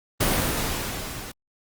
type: noise with level ramp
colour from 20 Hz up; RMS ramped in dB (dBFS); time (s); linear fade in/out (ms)
pink; -20 to -37; 0.2-1.32; 10
effects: Opus 24 kbps